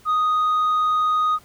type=tone; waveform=sine; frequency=1244.5 Hz; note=D#6; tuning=in tune; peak=-14 dBFS; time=0.05-1.39 s; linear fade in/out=50 ms; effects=tanh soft clip ceiling -16 dBFS + pink hiss -52 dBFS RMS until 1.44 s